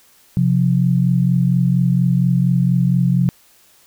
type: tone pair together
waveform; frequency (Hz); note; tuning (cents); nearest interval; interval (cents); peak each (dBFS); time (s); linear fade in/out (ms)
sine; 132.2 / 176.47; C3 / F3; +18 / +18; perfect fourth; 500; -15; 0.37-3.29; 0
effects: white hiss -52 dBFS RMS until 3.86 s